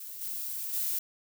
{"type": "noise with level steps", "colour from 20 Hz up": "violet", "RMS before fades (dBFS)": [-42, -36, -31], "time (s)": [0, 0.99], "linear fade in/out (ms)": 5, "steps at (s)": [0.21, 0.73], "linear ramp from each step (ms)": 5, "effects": []}